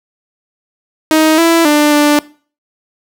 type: tone with pitch steps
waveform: sawtooth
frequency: 314.1 / 332.6 / 297 / 294.6 Hz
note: D#4 / E4 / D4 / D4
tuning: +16 / +16 / +20 / +6 cents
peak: -3 dBFS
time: 1.11-2.19 s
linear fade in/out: 0 ms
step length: 270 ms
effects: noise-tail reverb RT60 0.4 s tail -21 dB re dry